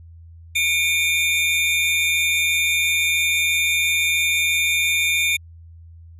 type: tone cluster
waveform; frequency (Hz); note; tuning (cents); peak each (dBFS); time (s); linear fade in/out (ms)
square; 2238 / 2401 / 3614; C#7 / D7 / A7; +16 / +38 / +46; -25 / -20 / -24; 0.55-5.37; 10
effects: added 83 Hz sine -40 dBFS peak until 6.19 s + resampled to 32000 Hz